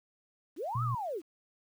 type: linear two-way sweep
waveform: sine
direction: up then down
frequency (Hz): 246.9 to 1318.5 to 276.9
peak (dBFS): -33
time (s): 0.56-1.22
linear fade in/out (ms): 50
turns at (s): 0.83
type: tone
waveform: sine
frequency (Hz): 119.2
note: A#2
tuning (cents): +39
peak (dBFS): -30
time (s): 0.75-0.95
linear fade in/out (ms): 5
effects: 10-bit